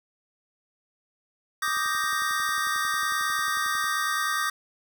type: chord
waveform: square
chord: Eb major seventh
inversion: third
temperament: equal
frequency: 1174.7 / 1244.5 / 1568 / 1864.7 Hz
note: D6 / Eb6 / G6 / Bb6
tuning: 0 / 0 / 0 / 0 cents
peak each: -31 dBFS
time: 1.62-4.5 s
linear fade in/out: 5 ms
type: click train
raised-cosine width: 2 ms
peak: -37 dBFS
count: 25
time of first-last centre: 1.68-3.842 s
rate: 11.1 Hz
effects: none